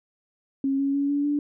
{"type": "tone with pitch steps", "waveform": "sine", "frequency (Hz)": [272.2, 276.8, 281.5, 286.2, 291.1], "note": ["C#4", "C#4", "C#4", "D4", "D4"], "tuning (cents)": [-31, -2, 27, -45, -15], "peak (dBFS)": -21, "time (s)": [0.64, 1.39], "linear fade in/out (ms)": 2, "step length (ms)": 150, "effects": []}